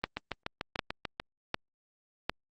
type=two click trains; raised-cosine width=0.3 ms; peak=-17 / -13 dBFS; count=8 / 4; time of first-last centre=0.17-1.199 / 0.04-2.296 s; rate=6.8 / 1.33 Hz; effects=Opus 24 kbps